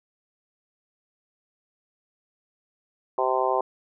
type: harmonic tone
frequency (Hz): 129.5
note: C3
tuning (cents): -17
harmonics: 3 / 4 / 5 / 6 / 7 / 8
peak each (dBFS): -28 / -28 / -28 / -28 / -28 / -28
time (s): 3.18-3.61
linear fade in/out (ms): 2
effects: none